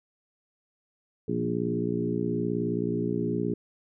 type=harmonic tone with a mistuned harmonic; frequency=59 Hz; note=A#1; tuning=22 cents sharp; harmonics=2 / 3 / 4 / 5 / 6 / 7; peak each=-35 / -32 / -32 / -33 / -33 / -32 dBFS; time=1.28-3.54 s; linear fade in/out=5 ms; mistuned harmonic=3; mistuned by=-32 cents; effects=none